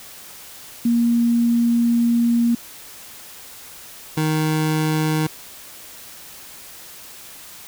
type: tone pair in turn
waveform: sine / 25% pulse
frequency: 235.2 / 155.76 Hz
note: A#3 / D#3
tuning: +16 / +2 cents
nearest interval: perfect fifth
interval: 714 cents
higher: first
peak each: -14 dBFS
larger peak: neither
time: 0.85-2.55 / 4.17-5.27 s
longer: first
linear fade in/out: 5 ms
effects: white hiss -40 dBFS RMS until 7.67 s